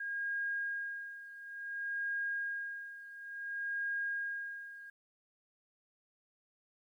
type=tone with tremolo; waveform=sine; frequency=1626 Hz; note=G#6; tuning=37 cents flat; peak=-33 dBFS; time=0-4.9 s; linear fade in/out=5 ms; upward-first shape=sine; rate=0.57 Hz; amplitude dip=80%; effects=12-bit